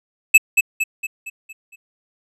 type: tone with echo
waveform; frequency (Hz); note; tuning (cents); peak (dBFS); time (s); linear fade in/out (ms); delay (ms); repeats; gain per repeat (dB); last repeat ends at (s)
square; 2608; E7; -19; -5; 0.34-0.38; 10; 230; 6; -6; 1.76
effects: low-pass 12000 Hz 12 dB/octave